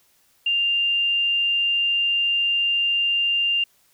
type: tone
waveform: sine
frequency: 2794 Hz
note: F7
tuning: in tune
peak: -18 dBFS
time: 0.46-3.64 s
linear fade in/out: 5 ms
effects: white hiss -61 dBFS RMS until 3.93 s